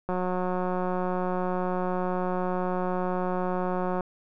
click train, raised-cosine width 1 ms, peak -16 dBFS, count 714, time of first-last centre 0.09-4.008 s, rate 182 Hz, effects none

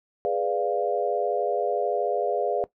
sine chord, G# diminished seventh, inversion none, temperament equal, 415.3 / 493.9 / 587.3 / 698.5 Hz, G#4 / B4 / D5 / F5, 0 / 0 / 0 / 0 cents, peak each -28 dBFS, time 0.25-2.64 s, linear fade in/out 0 ms, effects noise-tail reverb RT60 0.1 s tail -17 dB re dry

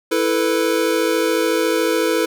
square chord, E suspended fourth, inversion none, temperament equal, 329.6 / 440 / 493.9 Hz, E4 / A4 / B4, 0 / 0 / 0 cents, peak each -21 dBFS, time 0.11-2.26 s, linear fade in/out 10 ms, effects none

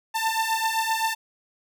sawtooth beating tone pair, 889 / 896.7 Hz, A5 / A5, +18 / +33 cents, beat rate 7.7 Hz, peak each -22 dBFS, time 0.14-1.15 s, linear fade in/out 20 ms, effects none

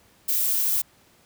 violet noise with high-pass filter sweep, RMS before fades -23 dBFS, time 0.28-0.82 s, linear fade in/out 10 ms, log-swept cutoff 240 to 850 Hz, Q 2.8, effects pink hiss -58 dBFS RMS until 1.25 s + high-pass 60 Hz 12 dB/octave

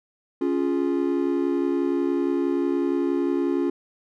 triangle chord, Db major, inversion none, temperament equal with one note detuned, 278.3 / 349.2 / 415.3 Hz, Db4 / F4 / Ab4, +7 / 0 / 0 cents, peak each -22 / -22 / -28 dBFS, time 0.41-3.7 s, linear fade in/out 5 ms, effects none

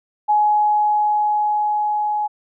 sine tone with level ramp, 841 Hz, G#5, 22 cents sharp, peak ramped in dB -12 to -18 dBFS, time 0.28-2.28 s, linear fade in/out 20 ms, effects none

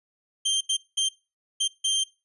sawtooth tone bursts at uneven times, 3157 Hz, G7, 12 cents sharp, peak -18 dBFS, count 5, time 0.45-0.61 / 0.69-0.77 / 0.97-1.09 / 1.6-1.68 / 1.84-2.04 s, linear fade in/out 10 ms, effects noise-tail reverb RT60 0.3 s tail -22 dB re dry + resampled to 24000 Hz

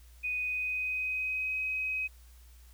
sine tone with pitch glide, 2489 to 2530 Hz, D#7 to D#7, 0 to +28 cents, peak -30 dBFS, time 0.23-2.08 s, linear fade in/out 20 ms, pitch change +28 cents, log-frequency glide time 0.35-1.55 s, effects added 60 Hz sine -52 dBFS peak until 2.73 s + white hiss -63 dBFS RMS until 2.73 s

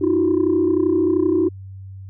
sine tone cluster, 309.3 / 339.6 / 372.4 Hz, D#4 / F4 / F#4, -10 / -48 / +11 cents, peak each -18 dBFS, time 0.01-1.49 s, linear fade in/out 10 ms, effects tanh soft clip ceiling -9 dBFS + added 96 Hz sine -33 dBFS peak until 2.09 s

